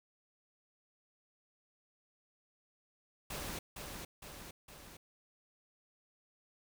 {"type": "noise with echo", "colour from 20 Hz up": "pink", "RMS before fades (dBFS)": -42, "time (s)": [3.3, 3.59], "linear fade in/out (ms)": 5, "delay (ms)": 460, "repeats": 3, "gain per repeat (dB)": -4, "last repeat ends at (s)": 4.97, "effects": []}